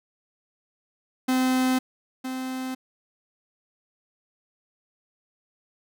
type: tone pair in turn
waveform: 45% pulse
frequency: 257.4 / 258.9 Hz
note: C4 / C4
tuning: -28 / -18 cents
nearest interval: unison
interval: 10 cents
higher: second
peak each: -20 / -29 dBFS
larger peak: first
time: 1.28-1.79 / 2.24-2.75 s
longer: neither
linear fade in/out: 10 ms
effects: none